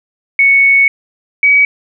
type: tone pair in turn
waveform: sine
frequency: 2217 / 2269 Hz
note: C#7 / C#7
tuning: 0 / +40 cents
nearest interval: unison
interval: 40 cents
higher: second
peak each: -5 dBFS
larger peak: neither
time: 0.39-0.88 / 1.43-1.65 s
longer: first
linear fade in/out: 2 ms
effects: none